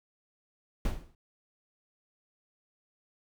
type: noise with exponential decay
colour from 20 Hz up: brown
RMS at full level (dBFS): -25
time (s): 0.85-1.15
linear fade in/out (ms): 2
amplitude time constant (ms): 64
effects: none